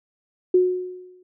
sine tone with exponential decay, 364.7 Hz, F#4, 25 cents flat, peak -11 dBFS, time 0.54-1.23 s, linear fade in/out 5 ms, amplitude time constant 150 ms, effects none

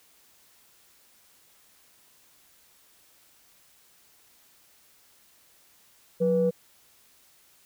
sine tone pair together, 181.06 / 488.7 Hz, F#3 / B4, -37 / -18 cents, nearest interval octave + perfect fourth, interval 1719 cents, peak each -25 / -21 dBFS, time 6.2-6.51 s, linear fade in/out 20 ms, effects tanh soft clip ceiling -13 dBFS + white hiss -60 dBFS RMS until 7.65 s

